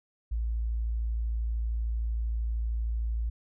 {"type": "tone", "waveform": "sine", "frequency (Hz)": 56.5, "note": "A1", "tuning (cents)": 47, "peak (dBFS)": -27, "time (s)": [0.31, 3.3], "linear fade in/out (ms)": 10, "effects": []}